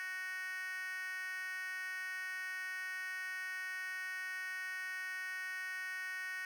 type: tone with high-pass filter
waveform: 10% pulse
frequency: 371.6 Hz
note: F#4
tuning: 7 cents sharp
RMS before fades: -42 dBFS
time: 0-6.45 s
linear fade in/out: 0 ms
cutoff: 1700 Hz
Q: 8
effects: none

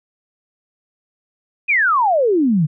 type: exponential sweep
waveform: sine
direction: down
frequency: 2551 to 142.5 Hz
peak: -12 dBFS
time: 1.68-2.67 s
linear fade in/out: 20 ms
effects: none

